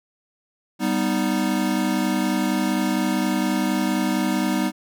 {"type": "chord", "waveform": "square", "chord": "G augmented", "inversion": "none", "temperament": "equal", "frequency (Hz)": [196, 246.9, 311.1], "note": ["G3", "B3", "D#4"], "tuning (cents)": [0, 0, 0], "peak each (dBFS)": -25, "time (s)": [0.79, 4.72], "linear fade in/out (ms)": 50, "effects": []}